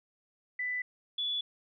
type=tone pair in turn; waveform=sine; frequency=1991 / 3432 Hz; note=B6 / A7; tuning=+14 / -44 cents; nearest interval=major sixth; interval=942 cents; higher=second; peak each=-31 / -30 dBFS; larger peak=second; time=0.59-0.82 / 1.18-1.41 s; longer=neither; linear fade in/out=5 ms; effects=none